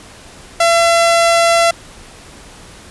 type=tone; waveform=sawtooth; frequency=676 Hz; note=E5; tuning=43 cents sharp; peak=-5 dBFS; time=0.6-1.71 s; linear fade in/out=5 ms; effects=pink hiss -38 dBFS RMS until 2.9 s + resampled to 24000 Hz